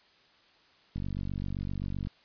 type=click train; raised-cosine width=5 ms; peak=-23 dBFS; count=54; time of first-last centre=0.96-2.071 s; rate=47.7 Hz; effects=white hiss -62 dBFS RMS until 2.24 s + resampled to 11025 Hz

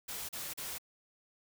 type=noise bursts; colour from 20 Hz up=white; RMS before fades=-41 dBFS; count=3; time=0.08-0.784 s; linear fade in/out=10 ms; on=210 ms; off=37 ms; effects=none

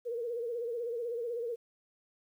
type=tone with vibrato; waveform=sine; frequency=471.2 Hz; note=A#4; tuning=19 cents sharp; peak=-33 dBFS; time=0.05-1.56 s; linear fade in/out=20 ms; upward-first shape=sine; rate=16 Hz; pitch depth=72 cents each way; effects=11-bit

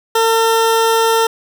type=tone; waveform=20% pulse; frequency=452.5 Hz; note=A4; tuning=48 cents sharp; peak=-6 dBFS; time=0.15-1.27 s; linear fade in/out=5 ms; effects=none

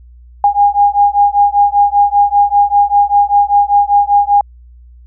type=beating tone pair; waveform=sine; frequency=812 / 817.1 Hz; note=G#5 / G#5; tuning=-39 / -28 cents; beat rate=5.1 Hz; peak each=-10 dBFS; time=0.44-4.41 s; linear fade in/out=2 ms; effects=added 60 Hz sine -36 dBFS peak until 5.06 s

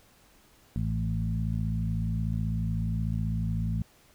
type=harmonic tone with a mistuned harmonic; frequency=55 Hz; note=A1; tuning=in tune; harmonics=1 / 2 / 3 / 4; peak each=-32 / -30 / -32 / -36 dBFS; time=0.76-3.82 s; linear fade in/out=0 ms; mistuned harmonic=2; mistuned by=-20 cents; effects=pink hiss -60 dBFS RMS until 4.14 s

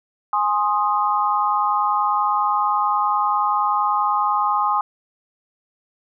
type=chord; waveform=sine; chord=Ab major; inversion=none; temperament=equal with one note detuned; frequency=830.6 / 1055 / 1244.5 Hz; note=Ab5 / C6 / Eb6; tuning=0 / +14 / 0 cents; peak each=-21 dBFS; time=0.33-4.81 s; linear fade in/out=2 ms; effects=none

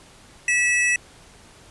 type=tone pair together; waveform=square; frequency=1947.8 / 2600 Hz; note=B6 / E7; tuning=-24 / -24 cents; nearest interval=perfect fourth; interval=500 cents; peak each=-21 dBFS; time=0.48-0.96 s; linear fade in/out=2 ms; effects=pink hiss -49 dBFS RMS until 1.7 s + resampled to 24000 Hz

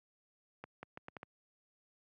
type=accelerating click train; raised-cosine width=0.5 ms; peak=-30 dBFS; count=6; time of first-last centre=0.64-1.231 s; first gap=190 ms; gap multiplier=0.76; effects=high-pass 100 Hz 12 dB/octave

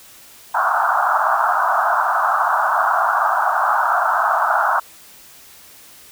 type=band-pass noise; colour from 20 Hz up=white; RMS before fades=-17 dBFS; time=0.54-4.8 s; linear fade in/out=10 ms; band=650 to 1500 Hz; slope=96 dB/octave; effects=white hiss -44 dBFS RMS until 6.11 s

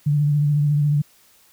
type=tone with vibrato; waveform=sine; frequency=146.83 Hz; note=D3; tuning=in tune; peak=-15 dBFS; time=0.06-1.02 s; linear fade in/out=10 ms; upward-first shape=triangle; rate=14 Hz; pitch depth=42 cents each way; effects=white hiss -55 dBFS RMS until 1.52 s

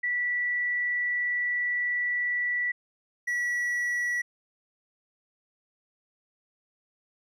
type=tone pair in turn; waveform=sine / triangle; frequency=1957 / 1940.1 Hz; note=B6 / B6; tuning=-16 / -31 cents; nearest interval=unison; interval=15 cents; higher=first; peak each=-25 / -24 dBFS; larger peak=second; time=0.03-2.72 / 3.27-4.22 s; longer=first; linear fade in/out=10 ms; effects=none

